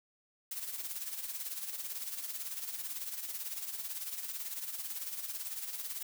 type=noise with tremolo; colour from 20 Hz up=blue; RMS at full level=-38 dBFS; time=0.51-6.03 s; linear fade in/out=5 ms; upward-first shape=sine; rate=18 Hz; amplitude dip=60%; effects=none